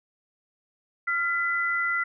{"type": "tone pair together", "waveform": "sine", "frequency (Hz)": [1388, 2003], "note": ["F6", "B6"], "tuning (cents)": [-11, 24], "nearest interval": "tritone", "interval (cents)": 635, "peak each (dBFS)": -26, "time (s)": [1.07, 2.04], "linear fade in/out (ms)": 10, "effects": []}